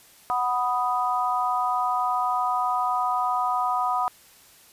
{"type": "chord", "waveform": "sine", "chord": "B major", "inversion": "second", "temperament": "equal", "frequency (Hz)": [740, 987.8, 1244.5], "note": ["F#5", "B5", "D#6"], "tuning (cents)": [0, 0, 0], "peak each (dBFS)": -26, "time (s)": [0.3, 4.08], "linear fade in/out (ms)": 0, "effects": ["white hiss -53 dBFS RMS until 4.72 s", "resampled to 32000 Hz"]}